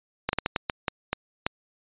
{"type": "slowing click train", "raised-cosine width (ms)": 0.3, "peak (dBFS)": -8, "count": 9, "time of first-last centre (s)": [0.29, 1.465], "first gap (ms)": 41, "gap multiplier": 1.35, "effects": ["resampled to 8000 Hz"]}